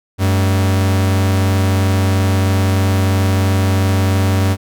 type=tone pair together; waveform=45% pulse; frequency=95.73 / 214.5 Hz; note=G2 / A3; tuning=-41 / -44 cents; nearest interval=octave + major second; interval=1397 cents; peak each=-12 / -22 dBFS; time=0.18-4.57 s; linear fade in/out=50 ms; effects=none